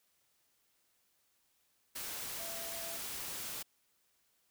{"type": "tone in noise", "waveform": "sine", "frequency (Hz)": 669, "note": "E5", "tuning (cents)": 25, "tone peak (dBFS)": -48, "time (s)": [2.39, 2.97], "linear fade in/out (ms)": 10, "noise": "white", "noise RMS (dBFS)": -42, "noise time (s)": [1.95, 3.63], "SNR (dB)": -9, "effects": ["white hiss -75 dBFS RMS until 4.5 s"]}